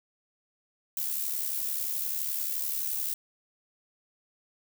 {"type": "noise with amplitude modulation", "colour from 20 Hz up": "violet", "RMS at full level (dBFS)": -29, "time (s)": [0.97, 3.14], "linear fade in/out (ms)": 2, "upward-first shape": "sine", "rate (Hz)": 71.5, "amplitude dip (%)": 55, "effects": []}